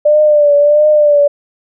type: tone with vibrato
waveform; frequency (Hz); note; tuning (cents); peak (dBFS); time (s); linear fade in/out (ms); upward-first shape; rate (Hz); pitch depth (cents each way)
sine; 592; D5; +14; -5; 0.05-1.28; 10; triangle; 1.5; 53
effects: none